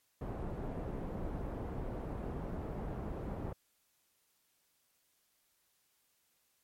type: low-pass noise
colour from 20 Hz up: pink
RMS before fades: -40 dBFS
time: 0.21-3.53 s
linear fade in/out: 5 ms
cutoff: 700 Hz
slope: 12 dB/octave
effects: white hiss -75 dBFS RMS until 6.63 s + MP3 64 kbps